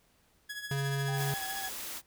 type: tone with tremolo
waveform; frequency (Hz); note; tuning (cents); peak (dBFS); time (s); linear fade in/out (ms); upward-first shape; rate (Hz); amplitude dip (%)
sawtooth; 1677; G#6; +16; -32; 0.49-1.7; 10; triangle; 14; 70
type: tone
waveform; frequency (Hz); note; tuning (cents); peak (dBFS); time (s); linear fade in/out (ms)
square; 138.59; C#3; 0; -31; 0.71-1.34; 2
type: tone with vibrato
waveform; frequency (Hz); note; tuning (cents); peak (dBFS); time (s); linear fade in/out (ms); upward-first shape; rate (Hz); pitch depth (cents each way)
sine; 775; G5; -20; -40; 1.08-1.69; 5; sine; 4.6; 29
type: band-stop noise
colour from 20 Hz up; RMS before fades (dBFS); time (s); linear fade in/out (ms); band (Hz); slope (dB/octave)
white; -40; 1.15-2.02; 50; 110 to 200; 96
effects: pink hiss -68 dBFS RMS until 2.06 s